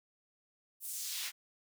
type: noise with high-pass filter sweep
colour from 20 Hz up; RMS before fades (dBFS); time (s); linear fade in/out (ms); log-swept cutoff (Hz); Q
pink; -40; 0.8-1.32; 50; 12000 to 2000; 1.2
effects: none